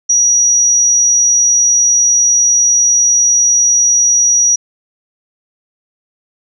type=tone; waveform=sine; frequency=5790 Hz; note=F#8; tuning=38 cents flat; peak=-7 dBFS; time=0.09-4.56 s; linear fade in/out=10 ms; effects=none